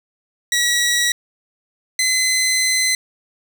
15% pulse tone pair in turn, 1924 / 2040 Hz, B6 / C7, -46 / -44 cents, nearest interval minor second, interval 102 cents, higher second, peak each -9 / -9 dBFS, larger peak neither, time 0.52-1.12 / 1.99-2.95 s, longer second, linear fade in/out 2 ms, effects none

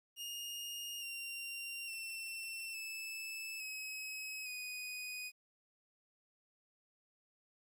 sawtooth tone with pitch steps, 2841 / 2767 / 2694 / 2623 / 2555 / 2488 Hz, F7 / F7 / E7 / E7 / D#7 / D#7, +29 / -17 / +37 / -9 / +45 / -1 cents, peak -39 dBFS, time 0.16-5.32 s, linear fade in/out 50 ms, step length 860 ms, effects 12-bit

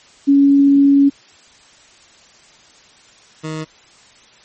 sine / 20% pulse tone pair in turn, 279.7 / 156.98 Hz, C#4 / D#3, +16 / +16 cents, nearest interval minor seventh, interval 1000 cents, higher first, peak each -7 / -18 dBFS, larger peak first, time 0.27-1.1 / 3.43-3.65 s, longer first, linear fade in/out 20 ms, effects white hiss -47 dBFS RMS until 4.44 s + MP3 32 kbps

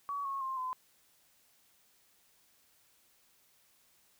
sine tone with pitch steps, 1132 / 1094.1 / 1057.4 / 1022 Hz, C#6 / C#6 / C6 / C6, +36 / -23 / +18 / -41 cents, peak -34 dBFS, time 0.09-0.73 s, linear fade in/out 0 ms, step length 160 ms, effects white hiss -68 dBFS RMS until 4.19 s

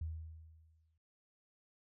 sine tone with exponential decay, 80 Hz, D#2, 49 cents sharp, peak -36 dBFS, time 0.01-0.98 s, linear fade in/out 5 ms, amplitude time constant 210 ms, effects none

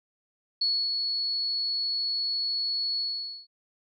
sine tone with ADSR envelope, 4386 Hz, C#8, 19 cents flat, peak -22 dBFS, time 0.61-3.47 s, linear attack 7 ms, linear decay 270 ms, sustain -4 dB, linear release 480 ms, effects none

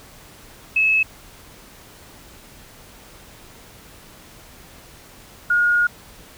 sine tone pair in turn, 2591 / 1433.3 Hz, E7 / F6, -30 / +45 cents, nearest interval minor seventh, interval 1025 cents, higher first, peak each -14 dBFS, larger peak neither, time 0.76-1.03 / 5.5-5.87 s, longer second, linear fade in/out 5 ms, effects pink hiss -45 dBFS RMS until 6.37 s

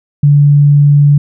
sine tone, 144.6 Hz, D3, 27 cents flat, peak -3 dBFS, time 0.23-1.18 s, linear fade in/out 5 ms, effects none

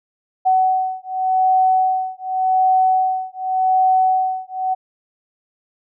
sine beating tone pair, 750 / 750.87 Hz, F#5 / F#5, +23 / +25 cents, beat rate 0.87 Hz, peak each -17 dBFS, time 0.45-4.75 s, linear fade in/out 20 ms, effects none

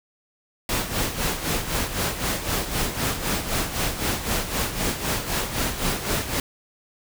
pink noise with tremolo, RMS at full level -23 dBFS, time 0.69-6.4 s, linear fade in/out 2 ms, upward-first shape sine, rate 3.9 Hz, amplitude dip 65%, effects none

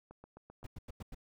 click train, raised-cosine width 1 ms, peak -38 dBFS, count 5, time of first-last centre 0.11-0.63 s, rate 7.69 Hz
brown noise bursts, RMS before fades -44 dBFS, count 5, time 0.64-1.147 s, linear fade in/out 5 ms, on 27 ms, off 93 ms
effects none

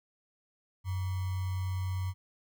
sine tone with sample-and-hold, 93 Hz, F#2, 9 cents sharp, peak -30 dBFS, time 0.84-2.14 s, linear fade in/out 50 ms, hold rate 1050 Hz, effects none

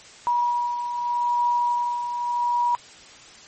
sine beating tone pair, 962 / 962.82 Hz, B5 / B5, -46 / -44 cents, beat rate 0.82 Hz, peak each -29 / -21 dBFS, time 0.27-2.75 s, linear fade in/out 0 ms, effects white hiss -46 dBFS RMS until 3.47 s + MP3 32 kbps

